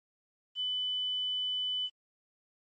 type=tone with quantisation; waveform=sine; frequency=3000 Hz; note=F#7; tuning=23 cents sharp; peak=-30 dBFS; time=0.55-1.9 s; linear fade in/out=50 ms; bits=10; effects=MP3 32 kbps